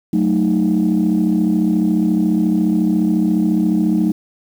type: chord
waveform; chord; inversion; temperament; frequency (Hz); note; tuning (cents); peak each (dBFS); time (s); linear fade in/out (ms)
sine; D# diminished; first; equal with one note detuned; 185.75 / 220 / 311.1; F#3 / A3 / D#4; +7 / 0 / 0; -16; 0.13-4.12; 5
effects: tanh soft clip ceiling -7 dBFS + 7-bit